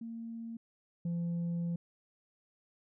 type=tone pair in turn; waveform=sine; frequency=229.1 / 170.88 Hz; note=A#3 / F3; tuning=-30 / -37 cents; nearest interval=perfect fourth; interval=507 cents; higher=first; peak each=-39 / -29 dBFS; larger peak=second; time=0.01-0.57 / 1.05-1.76 s; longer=second; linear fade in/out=5 ms; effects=tanh soft clip ceiling -31 dBFS